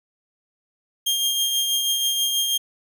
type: tone with tremolo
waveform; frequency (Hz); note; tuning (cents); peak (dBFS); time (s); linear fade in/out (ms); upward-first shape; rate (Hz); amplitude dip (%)
sawtooth; 3214; G7; +43; -15; 1.06-2.58; 10; triangle; 6.2; 40
effects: none